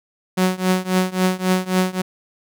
sawtooth tone with tremolo, 185 Hz, F#3, in tune, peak -9 dBFS, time 0.37-2.02 s, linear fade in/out 10 ms, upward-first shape triangle, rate 3.7 Hz, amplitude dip 95%, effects none

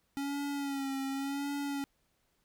square tone with vibrato, 277.2 Hz, C#4, in tune, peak -34 dBFS, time 0.17-1.84 s, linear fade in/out 0 ms, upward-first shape sine, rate 0.9 Hz, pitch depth 45 cents each way, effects pink hiss -75 dBFS RMS until 2.44 s

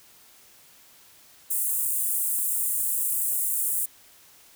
pink high-pass noise, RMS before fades -26 dBFS, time 1.5-3.86 s, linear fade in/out 10 ms, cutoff 8300 Hz, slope 48 dB/octave, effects white hiss -54 dBFS RMS until 4.55 s

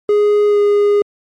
triangle tone with pitch glide, 415.3 to 410.5 Hz, G#4 to G#4, 0 to -20 cents, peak -7 dBFS, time 0.09-1.02 s, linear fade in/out 2 ms, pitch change -20 cents, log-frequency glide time 0.47-0.59 s, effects MP3 64 kbps

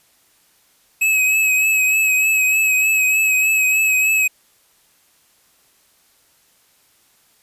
square tone with vibrato, 2561 Hz, D#7, 49 cents sharp, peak -14 dBFS, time 1.01-4.28 s, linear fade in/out 10 ms, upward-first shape triangle, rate 3.3 Hz, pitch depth 37 cents each way, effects white hiss -57 dBFS RMS until 7.42 s + resampled to 32000 Hz

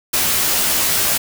white noise with comb filter, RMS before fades -17 dBFS, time 0.13-1.18 s, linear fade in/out 10 ms, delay 14 ms, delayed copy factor -0.85, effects none

